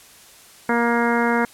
harmonic tone, 235.8 Hz, A#3, 20 cents sharp, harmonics 1 / 2 / 3 / 4 / 5 / 6 / 7 / 8 / 9, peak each -21 / -23 / -27 / -24 / -31 / -26 / -27 / -32 / -31 dBFS, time 0.69-1.45 s, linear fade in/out 2 ms, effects white hiss -47 dBFS RMS until 1.53 s + low-pass 12000 Hz 12 dB/octave

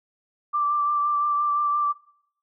sine tone with vibrato, 1174.7 Hz, D6, in tune, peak -20 dBFS, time 0.53-1.93 s, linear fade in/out 20 ms, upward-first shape triangle, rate 5.8 Hz, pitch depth 22 cents each way, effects noise-tail reverb RT60 0.7 s tail -22 dB re dry

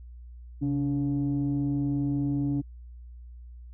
sine tone pair together, 134.8 / 285.6 Hz, C#3 / D4, -48 / -48 cents, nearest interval octave + minor second, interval 1300 cents, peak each -27 / -25 dBFS, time 0.61-2.62 s, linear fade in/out 20 ms, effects tanh soft clip ceiling -20 dBFS + added 60 Hz sine -42 dBFS peak until 3.73 s

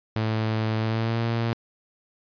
sawtooth tone with pitch glide, 110 to 115.54 Hz, A2 to A#2, 0 to -15 cents, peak -19 dBFS, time 0.16-1.53 s, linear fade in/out 0 ms, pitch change +85 cents, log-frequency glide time 0.78-1.2 s, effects resampled to 11025 Hz

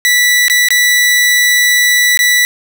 sawtooth tone with dropouts, 1965 Hz, B6, 9 cents flat, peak -4 dBFS, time 0.05-2.45 s, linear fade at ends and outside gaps 0 ms, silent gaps 0.482-0.499 / 0.686-0.705 / 2.174-2.191 s, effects none

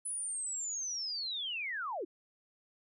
sine linear sweep, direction down, 10080 to 293.7 Hz, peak -35 dBFS, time 0.05-2.05 s, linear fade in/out 10 ms, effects none

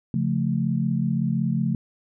sine chord, Db augmented, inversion none, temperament equal, 138.59 / 174.61 / 220 Hz, Db3 / F3 / A3, 0 / 0 / 0 cents, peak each -25 dBFS, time 0.14-1.75 s, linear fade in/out 2 ms, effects none

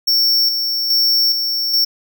square tone with tremolo, 5460 Hz, F8, 40 cents flat, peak -12 dBFS, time 0.07-1.85 s, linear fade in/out 10 ms, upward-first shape square, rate 1.2 Hz, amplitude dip 45%, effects none

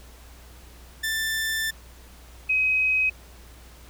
sawtooth / sine tone pair in turn, 1773 / 2531 Hz, A6 / D#7, +13 / +29 cents, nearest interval tritone, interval 616 cents, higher second, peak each -21 / -19 dBFS, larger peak second, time 1.03-1.71 / 2.49-3.1 s, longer first, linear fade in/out 10 ms, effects added 60 Hz sine -46 dBFS peak until 3.89 s + pink hiss -51 dBFS RMS until 3.89 s

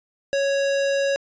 square tone, 554.4 Hz, C#5, in tune, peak -20 dBFS, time 0.33-1.16 s, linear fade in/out 0 ms, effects resampled to 16000 Hz

